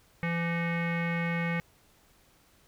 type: tone with low-pass filter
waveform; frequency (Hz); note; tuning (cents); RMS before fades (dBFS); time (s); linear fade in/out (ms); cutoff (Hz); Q
square; 169; E3; +43; -30; 0.23-1.6; 0; 2100; 7.4
effects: pink hiss -63 dBFS RMS until 2.67 s